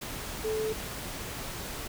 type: tone in noise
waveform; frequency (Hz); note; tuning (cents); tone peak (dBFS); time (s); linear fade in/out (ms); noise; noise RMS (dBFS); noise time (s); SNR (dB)
sine; 435.6; A4; -17; -28; 0.44-0.73; 10; pink; -38; 0.01-1.88; +7
effects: none